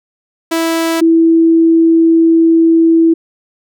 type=tone pair in turn; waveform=sawtooth / sine; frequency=328.7 / 328.7 Hz; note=E4 / E4; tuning=-5 / -5 cents; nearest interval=unison; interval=0 cents; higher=neither; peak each=-8 / -5 dBFS; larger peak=second; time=0.51-1.01 / 1.01-3.14 s; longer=second; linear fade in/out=10 ms; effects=none